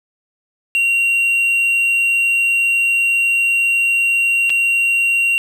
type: tone with dropouts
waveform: triangle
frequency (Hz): 2754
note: F7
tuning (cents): -25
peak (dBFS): -11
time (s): 0.75-5.38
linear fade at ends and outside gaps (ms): 0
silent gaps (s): 4.496-4.502
effects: none